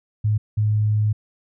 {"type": "tone bursts at uneven times", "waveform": "sine", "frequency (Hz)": 106.4, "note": "G#2", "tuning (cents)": 42, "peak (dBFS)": -16, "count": 2, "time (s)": [[0.24, 0.38], [0.57, 1.13]], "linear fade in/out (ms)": 10, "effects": []}